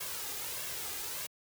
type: noise with flanger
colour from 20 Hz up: white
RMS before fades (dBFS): -39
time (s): 0-1.27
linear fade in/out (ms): 10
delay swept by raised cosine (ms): 1.8 to 2.5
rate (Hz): 1.6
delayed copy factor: +0.55
effects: high-pass 60 Hz 12 dB/octave